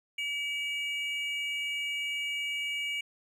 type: tone pair together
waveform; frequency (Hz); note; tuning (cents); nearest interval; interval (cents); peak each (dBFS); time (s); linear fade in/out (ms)
triangle; 2291 / 2863; D7 / F7; -44 / +42; major third; 386; -31 / -34; 0.18-3.01; 5
effects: none